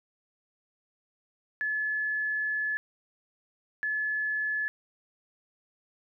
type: tone bursts at uneven times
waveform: sine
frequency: 1718 Hz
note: A6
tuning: 42 cents flat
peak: -27 dBFS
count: 2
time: 1.61-2.77 / 3.83-4.68 s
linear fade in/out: 0 ms
effects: none